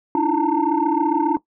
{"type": "tone cluster", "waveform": "sine", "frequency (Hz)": [289.2, 309.9, 336.6, 886, 921], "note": ["D4", "D#4", "E4", "A5", "A#5"], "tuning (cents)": [-27, -7, 36, 12, -21], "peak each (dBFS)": -22, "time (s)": [0.15, 1.37], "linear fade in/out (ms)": 2, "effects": ["noise-tail reverb RT60 0.1 s tail -17 dB re dry", "tanh soft clip ceiling -8 dBFS"]}